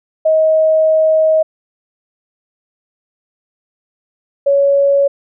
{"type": "tone pair in turn", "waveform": "sine", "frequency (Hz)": [632, 559.8], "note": ["D#5", "C#5"], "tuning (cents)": [27, 17], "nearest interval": "major second", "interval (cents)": 210, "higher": "first", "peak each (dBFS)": -8, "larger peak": "neither", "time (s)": [[0.25, 1.43], [4.46, 5.08]], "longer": "first", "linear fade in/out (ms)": 10, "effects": []}